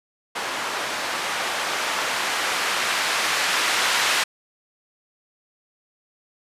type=noise with low-pass filter sweep; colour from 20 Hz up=violet; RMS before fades=-24 dBFS; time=0.35-4.24 s; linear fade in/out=10 ms; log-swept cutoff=910 to 1700 Hz; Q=0.71; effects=resampled to 32000 Hz